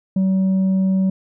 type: tone with tanh clipping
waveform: sine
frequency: 190 Hz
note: F#3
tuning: 46 cents sharp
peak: -15 dBFS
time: 0.16-1.1 s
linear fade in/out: 5 ms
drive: 3 dB
effects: none

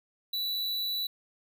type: tone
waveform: square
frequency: 3951 Hz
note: B7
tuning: in tune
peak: -30 dBFS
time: 0.33-1.07 s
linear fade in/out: 5 ms
effects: none

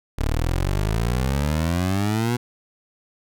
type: exponential sweep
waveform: 20% pulse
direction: up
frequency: 35.55 to 123.47 Hz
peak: -15 dBFS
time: 0.18-2.37 s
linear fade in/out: 10 ms
effects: none

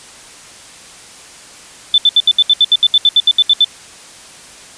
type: tone bursts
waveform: sine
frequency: 3520 Hz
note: A7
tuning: in tune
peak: -5 dBFS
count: 16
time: 1.94-3.645 s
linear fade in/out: 2 ms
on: 40 ms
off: 71 ms
effects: white hiss -37 dBFS RMS until 4.77 s + resampled to 22050 Hz

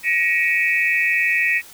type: tone cluster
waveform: sine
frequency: 1896 / 2242 / 2433 / 2593 Hz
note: A#6 / C#7 / D#7 / E7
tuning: +29 / +19 / -39 / -29 cents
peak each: -19 / -22 / -23 / -23 dBFS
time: 0.03-1.62 s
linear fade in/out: 50 ms
effects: white hiss -43 dBFS RMS until 1.73 s

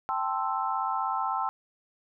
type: chord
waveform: sine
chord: A minor seventh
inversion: third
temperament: equal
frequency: 784 / 880 / 1046.5 / 1318.5 Hz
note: G5 / A5 / C6 / E6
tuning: 0 / 0 / 0 / 0 cents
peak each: -32 dBFS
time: 0.09-1.49 s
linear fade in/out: 0 ms
effects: none

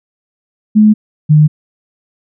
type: tone pair in turn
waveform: sine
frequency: 213.4 / 151.97 Hz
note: G#3 / D#3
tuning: +47 / -40 cents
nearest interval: tritone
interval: 587 cents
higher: first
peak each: -3 dBFS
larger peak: neither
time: 0.75-0.94 / 1.29-1.48 s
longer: neither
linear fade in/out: 20 ms
effects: none

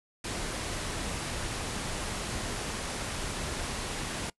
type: low-pass noise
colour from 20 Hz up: pink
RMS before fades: -35 dBFS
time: 0.24-4.3 s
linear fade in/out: 5 ms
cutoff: 11000 Hz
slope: 96 dB/octave
effects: noise-tail reverb RT60 0.1 s tail -23 dB re dry

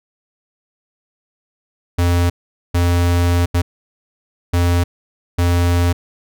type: tone bursts at uneven times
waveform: square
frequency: 87.2 Hz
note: F2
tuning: 2 cents flat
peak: -13 dBFS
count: 5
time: 1.98-2.3 / 2.74-3.46 / 3.54-3.62 / 4.53-4.84 / 5.38-5.93 s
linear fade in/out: 10 ms
effects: none

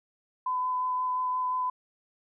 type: tone with vibrato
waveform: sine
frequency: 1009 Hz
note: B5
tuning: 37 cents sharp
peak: -26 dBFS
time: 0.46-1.7 s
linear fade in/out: 5 ms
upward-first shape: sine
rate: 5.7 Hz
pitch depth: 9 cents each way
effects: none

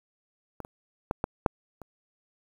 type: clicks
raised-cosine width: 1 ms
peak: -23 / -28 / -13 / -12 / -6 / -28 dBFS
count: 6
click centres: 0.603 / 0.649 / 1.111 / 1.241 / 1.462 / 1.817 s
effects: 8-bit

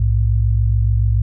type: tone pair together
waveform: sine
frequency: 60.11 / 107.1 Hz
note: B1 / A2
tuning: -46 / -46 cents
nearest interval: minor seventh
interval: 1000 cents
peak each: -15 dBFS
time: 0-1.22 s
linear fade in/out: 5 ms
effects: none

